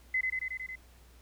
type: tone with echo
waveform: sine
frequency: 2036 Hz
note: C7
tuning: 48 cents flat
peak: -26 dBFS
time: 0.14-0.21 s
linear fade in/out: 5 ms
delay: 91 ms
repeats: 6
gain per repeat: -2 dB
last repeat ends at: 0.756 s
effects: added 60 Hz sine -55 dBFS peak until 1.21 s + pink hiss -62 dBFS RMS until 1.21 s